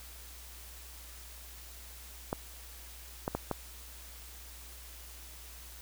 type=clicks; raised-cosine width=1 ms; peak=-17 dBFS; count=4; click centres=2.329 / 3.279 / 3.35 / 3.513 s; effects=added 60 Hz sine -50 dBFS peak until 5.81 s + white hiss -51 dBFS RMS until 5.81 s